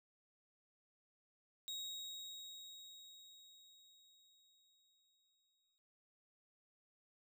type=tone with exponential decay; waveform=35% pulse; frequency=3783 Hz; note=A#7; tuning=25 cents sharp; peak=-40 dBFS; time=1.68-5.78 s; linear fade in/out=0 ms; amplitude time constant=890 ms; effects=none